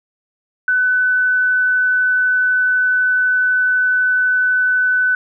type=tone; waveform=sine; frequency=1502 Hz; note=F#6; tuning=26 cents sharp; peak=-12 dBFS; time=0.68-5.15 s; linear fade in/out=2 ms; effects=none